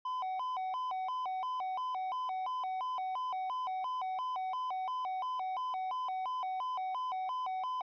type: tone with vibrato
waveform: triangle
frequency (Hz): 872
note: A5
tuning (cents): -16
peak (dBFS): -32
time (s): 0.05-7.82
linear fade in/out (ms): 5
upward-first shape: square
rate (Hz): 2.9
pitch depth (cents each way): 260
effects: resampled to 11025 Hz